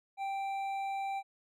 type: tone with hard clipping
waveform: sine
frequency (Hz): 784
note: G5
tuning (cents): 0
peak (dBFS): -35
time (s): 0.17-1.23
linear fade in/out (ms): 50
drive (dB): 7
effects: none